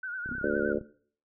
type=tone with vibrato; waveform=sine; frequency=1477 Hz; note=F#6; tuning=3 cents flat; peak=-33 dBFS; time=0.03-0.73 s; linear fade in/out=5 ms; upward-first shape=sine; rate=9.7 Hz; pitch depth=73 cents each way
type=click train; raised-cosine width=3 ms; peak=-30 dBFS; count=19; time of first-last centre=0.26-0.812 s; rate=32.6 Hz
type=tone with exponential decay; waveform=sine; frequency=245.2 Hz; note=B3; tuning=12 cents flat; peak=-30 dBFS; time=0.31-0.42 s; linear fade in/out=5 ms; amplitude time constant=22 ms
type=harmonic tone; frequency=73.1 Hz; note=D2; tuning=7 cents flat; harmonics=3 / 4 / 5 / 6 / 7 / 8; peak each=-35 / -33 / -31 / -32 / -34 / -34 dBFS; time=0.43-0.79 s; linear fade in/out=10 ms
effects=noise-tail reverb RT60 0.5 s tail -18 dB re dry